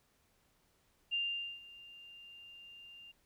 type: tone with ADSR envelope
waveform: sine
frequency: 2794 Hz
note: F7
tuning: in tune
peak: -31 dBFS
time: 1.11-3.12 s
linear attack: 26 ms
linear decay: 460 ms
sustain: -20 dB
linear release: 12 ms
effects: pink hiss -73 dBFS RMS until 3.25 s